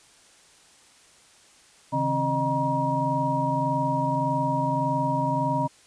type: tone cluster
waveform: sine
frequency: 136.4 / 158.1 / 267.3 / 613 / 952 Hz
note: C#3 / D#3 / C4 / D#5 / A#5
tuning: -28 / +28 / +37 / -26 / +36 cents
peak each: -29 / -33 / -29 / -30 / -25 dBFS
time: 1.92-5.68 s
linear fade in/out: 20 ms
effects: white hiss -55 dBFS RMS until 5.86 s + resampled to 22050 Hz